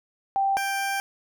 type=tone pair in turn; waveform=sine / 20% pulse; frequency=784 / 787.9 Hz; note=G5 / G5; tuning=0 / +9 cents; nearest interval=unison; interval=9 cents; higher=second; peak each=-20 dBFS; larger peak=neither; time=0.36-0.57 / 0.57-1 s; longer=second; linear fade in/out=0 ms; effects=none